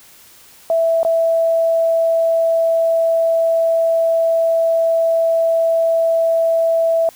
sine tone with dropouts, 659.3 Hz, E5, in tune, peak -12 dBFS, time 0.7-7.09 s, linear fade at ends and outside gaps 1 ms, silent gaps 1.031-1.049 s, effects white hiss -45 dBFS RMS until 7.15 s

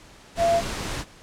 sine tone in noise, 679 Hz, F5, 49 cents flat, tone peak -17 dBFS, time 0.37-0.62 s, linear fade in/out 50 ms, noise pink, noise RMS -30 dBFS, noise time 0.35-1.05 s, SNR +10 dB, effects pink hiss -49 dBFS RMS until 1.22 s + low-pass 8000 Hz 12 dB/octave

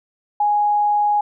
sine tone, 830 Hz, G#5, 1 cent flat, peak -14 dBFS, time 0.4-1.21 s, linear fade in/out 5 ms, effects none

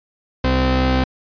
sawtooth tone pair together, 64.6 / 258.1 Hz, C2 / C4, -21 / -23 cents, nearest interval 2 octaves, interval 2398 cents, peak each -13 dBFS, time 0.44-1.04 s, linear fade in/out 5 ms, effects resampled to 11025 Hz

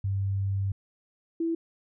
sine tone pair in turn, 98 / 330.8 Hz, G2 / E4, 0 / +6 cents, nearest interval octave + major sixth, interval 2106 cents, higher second, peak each -25 dBFS, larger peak neither, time 0.04-0.72 / 1.4-1.55 s, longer first, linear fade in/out 5 ms, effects none

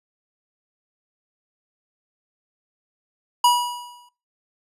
square tone with exponential decay, 970 Hz, B5, 31 cents flat, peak -12 dBFS, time 3.44-4.09 s, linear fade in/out 5 ms, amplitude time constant 140 ms, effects noise-tail reverb RT60 0.3 s tail -21 dB re dry + resampled to 32000 Hz

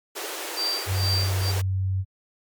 pink high-pass noise, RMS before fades -33 dBFS, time 0.15-1.62 s, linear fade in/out 20 ms, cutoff 310 Hz, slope 96 dB/octave
sine tone with tremolo, 4686 Hz, D8, 5 cents flat, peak -23 dBFS, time 0.56-1.52 s, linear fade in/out 20 ms, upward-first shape sine, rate 2.2 Hz, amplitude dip 100%
sine tone, 95 Hz, F#2, 46 cents sharp, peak -22 dBFS, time 0.86-2.05 s, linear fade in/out 50 ms
effects Opus 48 kbps

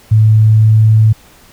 sine tone with pitch glide, 108.9 to 109.59 Hz, A2 to A2, -17 to -6 cents, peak -4 dBFS, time 0.11-1.13 s, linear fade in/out 10 ms, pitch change +11 cents, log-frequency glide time 0.39-0.91 s, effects pink hiss -43 dBFS RMS until 1.52 s

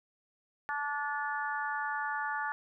harmonic tone, 290 Hz, D4, 22 cents flat, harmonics 3 / 4 / 5 / 6, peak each -36 / -39 / -37 / -38 dBFS, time 0.69-2.52 s, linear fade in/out 0 ms, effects none

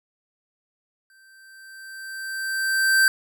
square tone with exponential growth, 1560 Hz, G6, 9 cents flat, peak -14 dBFS, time 1.1-3.08 s, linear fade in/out 1 ms, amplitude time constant 430 ms, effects none

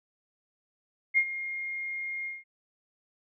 sine tone with ADSR envelope, 2131 Hz, C7, 31 cents sharp, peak -18 dBFS, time 1.14-2.44 s, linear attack 34 ms, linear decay 67 ms, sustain -14 dB, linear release 180 ms, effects none

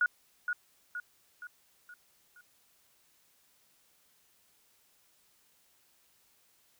sine tone with echo, 1451 Hz, F#6, 34 cents flat, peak -23 dBFS, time 0.01-0.06 s, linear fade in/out 2 ms, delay 470 ms, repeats 5, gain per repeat -6 dB, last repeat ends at 2.41 s, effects white hiss -68 dBFS RMS until 6.79 s

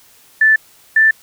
sine tone pair in turn, 1757 / 1768.2 Hz, A6 / A6, -3 / +8 cents, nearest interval unison, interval 11 cents, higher second, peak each -7 dBFS, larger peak neither, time 0.41-0.56 / 0.96-1.11 s, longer neither, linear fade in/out 5 ms, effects white hiss -48 dBFS RMS until 1.22 s

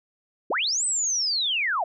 sine linear two-way sweep, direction up then down, 223.6 to 8230 to 610 Hz, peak -22 dBFS, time 0.5-1.84 s, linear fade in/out 5 ms, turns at 0.85 s, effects none

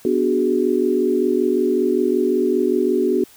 sine chord, G# half-diminished seventh, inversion first, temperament equal, 246.9 / 293.7 / 370 / 415.3 Hz, B3 / D4 / F#4 / G#4, 0 / 0 / 0 / 0 cents, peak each -22 / -23 / -18 / -22 dBFS, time 0.05-3.24 s, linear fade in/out 2 ms, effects white hiss -48 dBFS RMS until 3.36 s

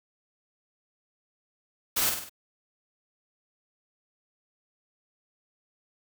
white noise with echo, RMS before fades -26 dBFS, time 1.96-2.1 s, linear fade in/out 10 ms, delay 49 ms, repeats 4, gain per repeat -5 dB, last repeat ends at 2.296 s, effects none

